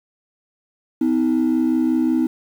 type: ring-modulated tone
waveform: triangle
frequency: 285.7 Hz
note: D4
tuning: 48 cents flat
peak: -9 dBFS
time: 1.01-2.27 s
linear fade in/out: 5 ms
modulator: 32.7 Hz
effects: tanh soft clip ceiling -10 dBFS + 8-bit